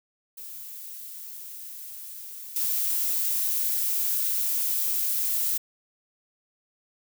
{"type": "noise with level steps", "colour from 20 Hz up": "violet", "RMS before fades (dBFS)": [-40, -26], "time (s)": [0.37, 5.58], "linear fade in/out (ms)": 10, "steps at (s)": 2.56, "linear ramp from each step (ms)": 2, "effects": []}